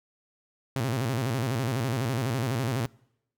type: tone with vibrato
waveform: sawtooth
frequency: 123.47 Hz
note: B2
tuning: in tune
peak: -22 dBFS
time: 0.76-2.86 s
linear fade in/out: 0 ms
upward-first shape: square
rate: 12 Hz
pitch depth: 150 cents each way
effects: noise-tail reverb RT60 0.8 s tail -25 dB re dry